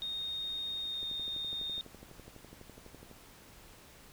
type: tone with pitch glide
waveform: sine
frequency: 3700 to 3674 Hz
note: A#7 to A#7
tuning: -14 to -26 cents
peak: -35 dBFS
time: 0.02-1.81 s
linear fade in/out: 0 ms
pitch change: -12 cents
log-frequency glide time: 0.83-1.03 s
type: click train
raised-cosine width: 2 ms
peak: -37 dBFS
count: 26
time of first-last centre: 1.03-3.113 s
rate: 12 Hz
effects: pink hiss -56 dBFS RMS until 4.12 s